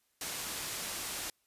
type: low-pass noise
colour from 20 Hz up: white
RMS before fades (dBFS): -39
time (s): 0.21-1.3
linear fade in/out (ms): 2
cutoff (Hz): 11000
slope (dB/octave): 12
effects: white hiss -75 dBFS RMS until 1.46 s + resampled to 32000 Hz